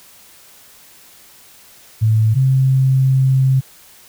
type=tone pair in turn; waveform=sine; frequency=110 / 132.49 Hz; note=A2 / C3; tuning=0 / +22 cents; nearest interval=minor third; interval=322 cents; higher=second; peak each=-10 dBFS; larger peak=neither; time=2.01-2.35 / 2.35-3.61 s; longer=second; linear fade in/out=20 ms; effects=white hiss -45 dBFS RMS until 4.08 s